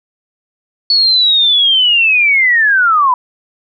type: linear sweep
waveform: sine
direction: down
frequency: 4438 to 970 Hz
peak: -7 dBFS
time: 0.9-3.14 s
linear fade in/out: 2 ms
effects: none